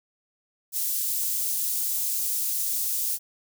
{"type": "high-pass noise", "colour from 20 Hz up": "white", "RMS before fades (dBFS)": -27, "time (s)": [0.72, 3.19], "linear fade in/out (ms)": 50, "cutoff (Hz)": 7200, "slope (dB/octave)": 12, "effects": []}